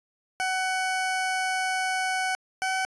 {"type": "tone pair in turn", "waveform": "20% pulse", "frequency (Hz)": [750, 756.5], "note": ["F#5", "F#5"], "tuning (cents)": [23, 38], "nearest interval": "unison", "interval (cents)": 15, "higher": "second", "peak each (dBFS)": -20, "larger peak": "neither", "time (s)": [[0.4, 2.35], [2.62, 2.85]], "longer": "first", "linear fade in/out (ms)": 0, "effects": ["resampled to 22050 Hz"]}